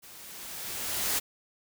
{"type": "noise with level ramp", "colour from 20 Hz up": "white", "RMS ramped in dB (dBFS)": [-50, -27], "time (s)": [0.02, 1.2], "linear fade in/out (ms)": 20, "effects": []}